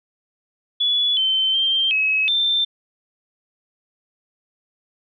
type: tone with pitch steps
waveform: sine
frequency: 3418 / 3088 / 3156 / 2564 / 3568 Hz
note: G#7 / G7 / G7 / E7 / A7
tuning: +49 / -27 / +11 / -49 / +23 cents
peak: -16 dBFS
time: 0.8-2.65 s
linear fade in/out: 10 ms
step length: 370 ms
effects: none